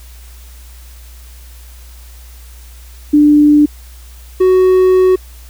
sine / triangle tone pair in turn, 295.9 / 371.5 Hz, D4 / F#4, +13 / +7 cents, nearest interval major third, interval 394 cents, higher second, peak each -4 dBFS, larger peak neither, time 3.13-3.66 / 4.4-5.16 s, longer second, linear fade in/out 10 ms, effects added 60 Hz sine -33 dBFS peak until 5.49 s + white hiss -43 dBFS RMS until 5.49 s

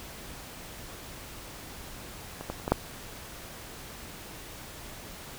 clicks, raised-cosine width 1 ms, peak -23 / -18 / -29 / -16 / -6 dBFS, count 5, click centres 2.41 / 2.5 / 2.599 / 2.679 / 2.72 s, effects pink hiss -44 dBFS RMS until 5.38 s

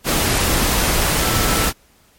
sine tone in noise, 1325 Hz, E6, 9 cents sharp, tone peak -26 dBFS, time 1.18-1.71 s, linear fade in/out 50 ms, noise pink, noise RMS -17 dBFS, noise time 0.04-1.73 s, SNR -12 dB, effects pink hiss -54 dBFS RMS until 2.18 s + MP3 64 kbps

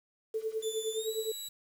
sine tone with tremolo, 441.1 Hz, A4, 4 cents sharp, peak -28 dBFS, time 0.34-1.32 s, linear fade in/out 5 ms, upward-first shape triangle, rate 9.7 Hz, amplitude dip 95%
20% pulse tone with pitch glide, 3504 to 3910 Hz, A7 to B7, -8 to -18 cents, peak -33 dBFS, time 0.62-1.49 s, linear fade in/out 10 ms, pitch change +190 cents, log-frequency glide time 0.93-1.11 s
effects 9-bit

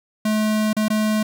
square tone with dropouts, 215 Hz, A3, 40 cents flat, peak -18 dBFS, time 0.25-1.23 s, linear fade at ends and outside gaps 5 ms, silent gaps 0.731-0.766 / 0.883-0.901 s, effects none

